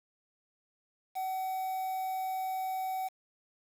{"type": "tone with quantisation", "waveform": "triangle", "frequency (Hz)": 755, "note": "F#5", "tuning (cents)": 35, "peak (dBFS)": -30, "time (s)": [1.15, 3.09], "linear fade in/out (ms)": 20, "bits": 8, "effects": []}